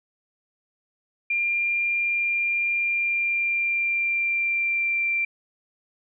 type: tone with pitch glide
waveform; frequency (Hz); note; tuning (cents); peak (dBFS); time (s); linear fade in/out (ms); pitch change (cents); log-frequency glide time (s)
sine; 2393 to 2359; D7 to D7; +32 to +7; -21; 1.3-5.25; 5; -25; 2.71-5.08
effects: none